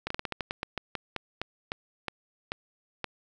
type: slowing click train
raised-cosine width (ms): 0.3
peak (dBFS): -15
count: 17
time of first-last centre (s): 0.07-3.043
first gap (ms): 34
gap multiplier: 1.2
effects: none